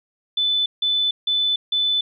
sine tone bursts, 3504 Hz, A7, 8 cents flat, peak -17 dBFS, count 4, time 0.37-2.01 s, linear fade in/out 5 ms, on 290 ms, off 160 ms, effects none

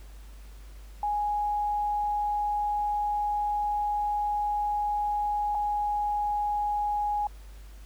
sine tone pair in turn, 830 / 830 Hz, G#5 / G#5, -1 / -1 cents, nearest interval unison, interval 0 cents, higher neither, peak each -25 dBFS, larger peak neither, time 1.03-5.55 / 5.55-7.27 s, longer first, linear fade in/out 2 ms, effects added 50 Hz sine -43 dBFS peak until 7.85 s + pink hiss -57 dBFS RMS until 7.85 s

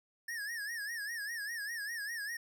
square tone with vibrato, 1760 Hz, A6, in tune, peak -38 dBFS, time 0.28-2.37 s, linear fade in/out 5 ms, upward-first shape sine, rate 5 Hz, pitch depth 130 cents each way, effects none

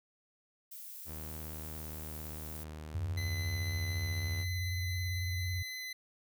violet noise, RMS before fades -47 dBFS, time 0.71-2.64 s, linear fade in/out 10 ms
sawtooth tone with pitch glide, 77.78 to 76.58 Hz, D#2 to D#2, 0 to -27 cents, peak -39 dBFS, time 1.05-4.46 s, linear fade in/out 50 ms, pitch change -27 cents, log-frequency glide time 1.29-4 s
sine tone with vibrato, 90.7 Hz, F#2, 34 cents flat, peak -33 dBFS, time 2.94-5.63 s, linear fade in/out 10 ms, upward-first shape sine, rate 18 Hz, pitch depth 92 cents each way
25% pulse tone, 2026 Hz, B6, 44 cents sharp, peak -36 dBFS, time 3.17-5.93 s, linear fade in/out 5 ms
effects none

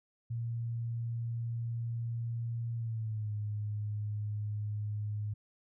sine tone with pitch glide, 116.54 to 105.03 Hz, A#2 to G#2, 0 to +20 cents, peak -33 dBFS, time 0.3-5.34 s, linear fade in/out 10 ms, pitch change -180 cents, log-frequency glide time 2.75-3.32 s, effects none

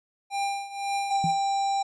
square tone with tremolo, 797 Hz, G5, 28 cents sharp, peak -25 dBFS, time 0.3-1.35 s, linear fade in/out 50 ms, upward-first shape triangle, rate 1.9 Hz, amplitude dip 85%
harmonic tone, 790 Hz, G5, 13 cents sharp, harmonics 1 / 3 / 5 / 7 / 9 / 10, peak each -23 / -44 / -39 / -44 / -45 / -48 dBFS, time 1.1-1.83 s, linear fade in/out 10 ms
sine tone with exponential decay, 164.81 Hz, E3, in tune, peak -22 dBFS, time 1.24-1.39 s, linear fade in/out 2 ms, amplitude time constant 32 ms
effects resampled to 22050 Hz

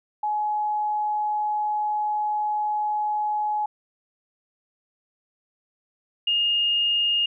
sine tone pair in turn, 844 / 2839 Hz, G#5 / F7, +28 / +28 cents, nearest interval octave + major sixth, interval 2100 cents, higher second, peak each -22 / -19 dBFS, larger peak second, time 0.23-3.66 / 6.27-7.26 s, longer first, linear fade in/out 5 ms, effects none

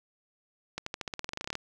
accelerating click train, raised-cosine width 0.2 ms, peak -17 dBFS, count 17, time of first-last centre 0.78-1.553 s, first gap 84 ms, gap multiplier 0.92, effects none

